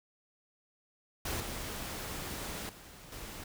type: noise with level steps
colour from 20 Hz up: pink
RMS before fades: -36 / -40 / -52 / -45 dBFS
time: 1.25-3.44 s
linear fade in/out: 5 ms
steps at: 1.4 / 2.69 / 3.12 s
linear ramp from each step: 2 ms
effects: none